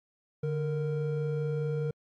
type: tone pair together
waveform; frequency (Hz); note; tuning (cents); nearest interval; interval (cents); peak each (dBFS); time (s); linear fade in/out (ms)
triangle; 146.83 / 465.3; D3 / A#4; 0 / -3; octave + minor sixth; 1997; -28 / -31; 0.43-1.91; 5
effects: AAC 64 kbps